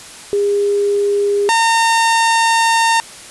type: tone pair in turn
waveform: sine / sawtooth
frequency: 405.9 / 913.1 Hz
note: G#4 / A#5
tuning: -40 / -36 cents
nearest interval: octave + major second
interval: 1404 cents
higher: second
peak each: -12 / -7 dBFS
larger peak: second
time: 0.33-1.49 / 1.49-3 s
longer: second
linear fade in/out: 0 ms
effects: white hiss -35 dBFS RMS until 3.3 s + resampled to 24000 Hz